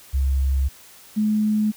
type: tone pair in turn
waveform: sine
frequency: 67.3 / 213.2 Hz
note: C2 / G#3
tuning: +49 / +46 cents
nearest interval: octave + minor sixth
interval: 1997 cents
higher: second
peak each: -17 dBFS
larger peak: neither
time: 0.13-0.69 / 1.16-1.72 s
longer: neither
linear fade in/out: 20 ms
effects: white hiss -47 dBFS RMS until 1.76 s